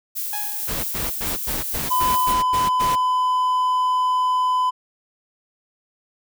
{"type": "noise with tremolo", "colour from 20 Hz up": "violet", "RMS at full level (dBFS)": -26, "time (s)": [0.15, 2.34], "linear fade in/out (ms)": 20, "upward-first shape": "triangle", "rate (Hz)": 4.6, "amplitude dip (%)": 25}
{"type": "tone with exponential decay", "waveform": "sawtooth", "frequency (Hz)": 834, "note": "G#5", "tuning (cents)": 7, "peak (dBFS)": -23, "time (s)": [0.33, 0.89], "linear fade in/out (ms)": 2, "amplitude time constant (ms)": 120}
{"type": "noise bursts", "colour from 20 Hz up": "pink", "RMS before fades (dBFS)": -28, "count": 9, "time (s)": [0.67, 2.96], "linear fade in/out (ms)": 20, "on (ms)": 170, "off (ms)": 95}
{"type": "tone", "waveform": "triangle", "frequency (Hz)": 1008, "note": "B5", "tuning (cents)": 35, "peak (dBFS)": -15, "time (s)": [1.9, 4.71], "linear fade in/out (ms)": 20}
{"effects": []}